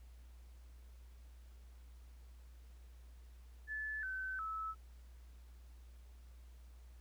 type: tone with pitch steps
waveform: sine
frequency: 1734 / 1529 / 1303 Hz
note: A6 / G6 / E6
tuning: -26 / -44 / -20 cents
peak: -39 dBFS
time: 3.67-4.75 s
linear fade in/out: 50 ms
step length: 360 ms
effects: added 60 Hz sine -54 dBFS peak until 7 s + pink hiss -71 dBFS RMS until 7 s